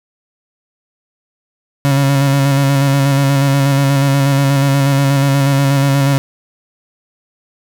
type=tone with vibrato; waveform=35% pulse; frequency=138.59 Hz; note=C#3; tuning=in tune; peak=-8 dBFS; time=1.85-6.18 s; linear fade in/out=0 ms; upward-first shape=square; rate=8.3 Hz; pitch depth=25 cents each way; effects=none